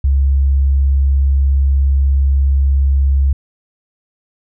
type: tone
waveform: sine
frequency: 68.4 Hz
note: C#2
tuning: 23 cents flat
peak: -9 dBFS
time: 0.04-3.33 s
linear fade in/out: 5 ms
effects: none